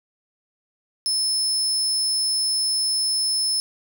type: tone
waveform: 30% pulse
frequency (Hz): 5240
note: E8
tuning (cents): -11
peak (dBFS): -16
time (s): 1.06-3.6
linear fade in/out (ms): 0
effects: none